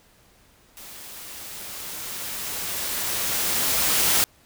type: noise with level ramp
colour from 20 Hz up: white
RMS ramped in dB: -42 to -19 dBFS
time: 0.77-4.24 s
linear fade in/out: 0 ms
effects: pink hiss -57 dBFS RMS until 4.45 s